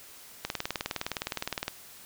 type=click train; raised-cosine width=0.2 ms; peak=-13 dBFS; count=25; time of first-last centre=0.45-1.681 s; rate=19.5 Hz; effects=white hiss -50 dBFS RMS until 2.05 s